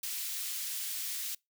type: high-pass noise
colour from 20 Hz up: white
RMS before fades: -37 dBFS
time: 0.03-1.35 s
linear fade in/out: 5 ms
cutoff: 2500 Hz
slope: 12 dB/octave
effects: noise-tail reverb RT60 0.2 s tail -25 dB re dry